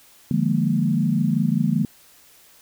sine chord, Bb dominant seventh, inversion first, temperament equal with one note detuned, 150 / 174.61 / 207.7 / 233.1 Hz, D3 / F3 / Ab3 / Bb3, +37 / 0 / 0 / 0 cents, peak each -23 dBFS, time 0.31-1.85 s, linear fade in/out 2 ms, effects white hiss -52 dBFS RMS until 2.61 s

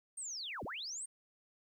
sine linear two-way sweep, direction down then up, 8870 to 36.71 to 8870 Hz, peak -40 dBFS, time 0.17-1.06 s, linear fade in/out 10 ms, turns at 0.64 s, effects 12-bit

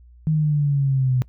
sine linear sweep, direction down, 157.7 to 124.9 Hz, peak -16 dBFS, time 0.27-1.22 s, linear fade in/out 0 ms, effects noise-tail reverb RT60 0.1 s tail -24 dB re dry + added 60 Hz sine -45 dBFS peak until 1.28 s

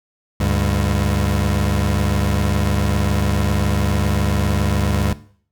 25% pulse tone pair together, 72.6 / 99.88 Hz, D2 / G2, -19 / +33 cents, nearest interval tritone, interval 552 cents, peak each -15 dBFS, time 0.4-5.13 s, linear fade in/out 5 ms, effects noise-tail reverb RT60 0.5 s tail -17 dB re dry

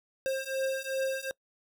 square beating tone pair, 531 / 533.6 Hz, C5 / C5, +25 / +34 cents, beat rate 2.6 Hz, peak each -34 / -33 dBFS, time 0.26-1.31 s, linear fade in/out 0 ms, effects noise-tail reverb RT60 0.1 s tail -24 dB re dry

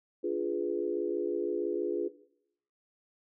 sine chord, D diminished seventh, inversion none, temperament equal, 293.7 / 349.2 / 415.3 / 493.9 Hz, D4 / F4 / Ab4 / Cb5, 0 / 0 / 0 / 0 cents, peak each -38 / -32 / -33 / -37 dBFS, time 0.23-2.09 s, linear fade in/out 20 ms, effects noise-tail reverb RT60 0.7 s tail -17 dB re dry

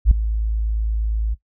sine tone with ADSR envelope, 54.3 Hz, A1, 22 cents flat, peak -4 dBFS, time 0.05-1.35 s, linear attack 61 ms, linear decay 3 ms, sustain -14 dB, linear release 20 ms, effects noise-tail reverb RT60 0.1 s tail -17 dB re dry + tanh soft clip ceiling 0 dBFS

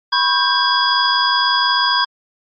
sine tone cluster, 987 / 1087 / 1586 / 3346 / 4911 Hz, B5 / C#6 / G6 / G#7 / D#8, -1 / -34 / +20 / +12 / -23 cents, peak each -19 dBFS, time 0.12-2.05 s, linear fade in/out 10 ms, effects MP3 32 kbps

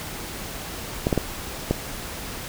clicks, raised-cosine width 2 ms, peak -6 dBFS, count 4, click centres 1.069 / 1.128 / 1.177 / 1.71 s, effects pink hiss -34 dBFS RMS until 2.48 s

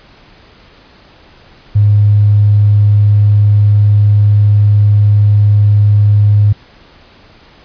triangle tone with tanh clipping, 103.5 Hz, G#2, 5 cents flat, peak -4 dBFS, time 1.75-6.53 s, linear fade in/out 10 ms, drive 2 dB, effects pink hiss -42 dBFS RMS until 7.64 s + resampled to 11025 Hz

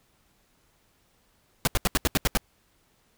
pink noise bursts, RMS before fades -22 dBFS, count 8, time 1.65-2.373 s, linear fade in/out 0 ms, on 23 ms, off 77 ms, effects pink hiss -66 dBFS RMS until 3.17 s

